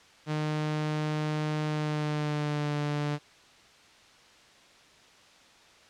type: tone with pitch glide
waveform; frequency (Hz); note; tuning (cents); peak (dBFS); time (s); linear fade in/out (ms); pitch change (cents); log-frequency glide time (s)
sawtooth; 152.7 to 147.16; D#3 to D3; -32 to +4; -24; 0.26-3.19; 50; -64; 1.65-2.77
effects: white hiss -56 dBFS RMS until 5.89 s + low-pass 5000 Hz 12 dB/octave